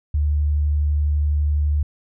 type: tone with vibrato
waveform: sine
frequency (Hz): 74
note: D2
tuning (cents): +14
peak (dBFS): -16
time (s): 0.14-1.83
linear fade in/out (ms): 5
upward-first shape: sine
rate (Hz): 12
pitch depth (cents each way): 9
effects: none